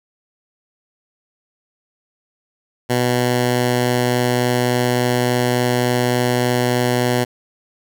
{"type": "tone", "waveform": "10% pulse", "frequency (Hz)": 123.47, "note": "B2", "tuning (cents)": 0, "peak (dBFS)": -7, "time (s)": [2.89, 7.25], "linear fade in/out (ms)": 20, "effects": []}